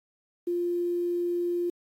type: tone with quantisation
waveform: sine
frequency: 349.2 Hz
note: F4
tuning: in tune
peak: -25 dBFS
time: 0.47-1.7 s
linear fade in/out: 5 ms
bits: 9
effects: AAC 48 kbps